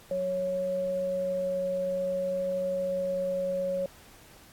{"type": "tone pair together", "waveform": "sine", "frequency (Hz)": [184.4, 552.6], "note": ["F#3", "C#5"], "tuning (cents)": [-6, -6], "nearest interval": "octave + perfect fifth", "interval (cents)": 1900, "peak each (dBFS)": [-39, -27], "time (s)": [0.11, 3.86], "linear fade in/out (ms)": 2, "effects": ["pink hiss -54 dBFS RMS until 4.52 s", "AAC 64 kbps"]}